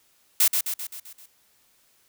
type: noise with echo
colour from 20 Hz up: blue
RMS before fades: -18 dBFS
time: 0.4-0.48 s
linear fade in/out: 5 ms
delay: 130 ms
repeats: 6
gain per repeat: -5 dB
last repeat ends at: 1.26 s
effects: white hiss -63 dBFS RMS until 2.08 s